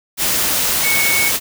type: tone in noise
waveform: sine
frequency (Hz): 2217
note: C#7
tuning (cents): 0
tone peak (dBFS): -16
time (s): 0.82-1.32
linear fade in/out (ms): 50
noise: white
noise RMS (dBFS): -17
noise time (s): 0.17-1.4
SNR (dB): -2
effects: none